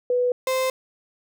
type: tone pair in turn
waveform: sine / 35% pulse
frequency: 493.9 / 519.9 Hz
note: B4 / C5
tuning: 0 / -11 cents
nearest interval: minor second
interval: 89 cents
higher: second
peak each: -18 / -19 dBFS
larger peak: first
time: 0.1-0.32 / 0.47-0.7 s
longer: second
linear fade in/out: 2 ms
effects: none